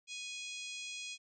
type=harmonic tone; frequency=830.6 Hz; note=G#5; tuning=in tune; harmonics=3 / 4 / 5 / 6 / 7 / 8 / 9 / 10; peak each=-45 / -47 / -51 / -53 / -54 / -51 / -56 / -57 dBFS; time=0.07-1.18 s; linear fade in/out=50 ms; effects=none